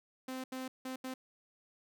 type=tone bursts at uneven times; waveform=sawtooth; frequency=259.2 Hz; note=C4; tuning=16 cents flat; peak=-35 dBFS; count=4; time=0.28-0.44 / 0.52-0.68 / 0.85-0.96 / 1.04-1.14 s; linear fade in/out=5 ms; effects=none